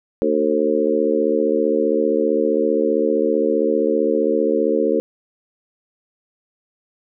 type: harmonic tone with a mistuned harmonic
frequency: 75.3 Hz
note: D2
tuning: 44 cents sharp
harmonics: 3 / 4 / 5 / 6 / 7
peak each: -25 / -22 / -22 / -19 / -22 dBFS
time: 0.22-5 s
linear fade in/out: 0 ms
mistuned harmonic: 7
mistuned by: +25 cents
effects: none